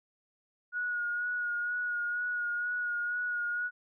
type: tone with vibrato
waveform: sine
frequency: 1447 Hz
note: F#6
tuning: 39 cents flat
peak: -30 dBFS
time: 0.72-3.71 s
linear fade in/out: 50 ms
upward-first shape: sine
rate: 2.1 Hz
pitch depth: 22 cents each way
effects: none